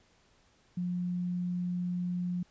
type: tone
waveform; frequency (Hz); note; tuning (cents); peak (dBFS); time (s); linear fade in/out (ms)
sine; 178; F3; +33; -30; 0.77-2.43; 5
effects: pink hiss -66 dBFS RMS until 2.5 s + resampled to 16000 Hz